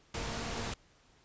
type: noise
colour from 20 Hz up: pink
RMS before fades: -38 dBFS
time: 0.14-0.74 s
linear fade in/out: 5 ms
type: click train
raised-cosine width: 1 ms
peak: -34 dBFS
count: 127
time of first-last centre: 0.15-0.698 s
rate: 230 Hz
effects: pink hiss -65 dBFS RMS until 1.24 s + resampled to 16000 Hz